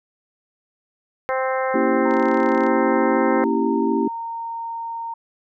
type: harmonic tone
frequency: 261.6 Hz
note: C4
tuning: in tune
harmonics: 2 / 3 / 4 / 5 / 6 / 7 / 8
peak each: -22 / -26 / -28 / -30 / -32 / -33 / -34 dBFS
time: 1.29-3.44 s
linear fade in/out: 0 ms
type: chord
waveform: sine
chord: A# diminished seventh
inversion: none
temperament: equal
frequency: 233.1 / 277.2 / 329.6 / 392 Hz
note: A#3 / C#4 / E4 / G4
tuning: 0 / 0 / 0 / 0 cents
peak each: -23 dBFS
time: 1.74-4.08 s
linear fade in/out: 5 ms
type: tone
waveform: sine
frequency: 921 Hz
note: A#5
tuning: 21 cents flat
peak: -26 dBFS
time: 2.05-5.14 s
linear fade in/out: 5 ms
type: click train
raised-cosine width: 0.2 ms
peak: -23 dBFS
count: 20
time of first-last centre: 2.11-2.666 s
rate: 34.2 Hz
effects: none